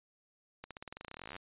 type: accelerating click train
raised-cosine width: 0.3 ms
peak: -28 dBFS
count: 25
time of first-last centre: 0.64-1.364 s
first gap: 67 ms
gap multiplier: 0.92
effects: resampled to 8000 Hz